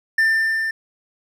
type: tone with level ramp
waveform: triangle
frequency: 1789 Hz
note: A6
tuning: 28 cents sharp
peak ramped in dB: -11 to -19 dBFS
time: 0.18-0.71 s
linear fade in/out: 5 ms
effects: none